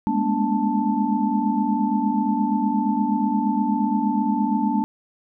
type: tone cluster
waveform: sine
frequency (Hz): 205.7 / 214.2 / 240.7 / 288.9 / 881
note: G#3 / A3 / B3 / D4 / A5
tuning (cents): -16 / -46 / -44 / -28 / +2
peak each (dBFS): -25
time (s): 0.07-4.84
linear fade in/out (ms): 0
effects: none